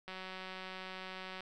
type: click train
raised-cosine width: 0.3 ms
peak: -29 dBFS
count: 249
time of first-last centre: 0.08-1.406 s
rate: 187 Hz
effects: none